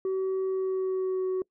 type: tone with pitch glide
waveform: sine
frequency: 380 to 373.3 Hz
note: F#4 to F#4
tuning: +46 to +15 cents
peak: -23 dBFS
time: 0.05-1.42 s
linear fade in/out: 2 ms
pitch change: -31 cents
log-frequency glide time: 0.45-1.27 s
effects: noise-tail reverb RT60 0.1 s tail -25 dB re dry + tanh soft clip ceiling -25 dBFS